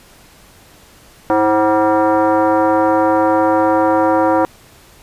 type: tone with frequency modulation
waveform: sine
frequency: 102.8 Hz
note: G#2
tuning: 17 cents flat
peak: -10 dBFS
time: 1.3-4.45 s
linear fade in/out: 0 ms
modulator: 427 Hz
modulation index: 2.3
effects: pink hiss -45 dBFS RMS until 5.02 s + resampled to 32000 Hz